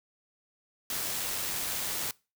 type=noise with amplitude modulation; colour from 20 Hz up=white; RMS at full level=-32 dBFS; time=0.9-2.11 s; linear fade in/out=2 ms; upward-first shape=sine; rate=95.3 Hz; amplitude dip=25%; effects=noise-tail reverb RT60 0.3 s tail -23 dB re dry